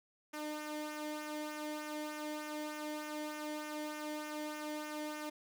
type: tone with flanger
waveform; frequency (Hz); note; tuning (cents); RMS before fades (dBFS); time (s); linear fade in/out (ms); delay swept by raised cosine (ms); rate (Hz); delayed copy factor
sawtooth; 302.4; D#4; -49; -42; 0.33-5.3; 10; 0.23 to 0.78; 3.3; -0.55
effects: none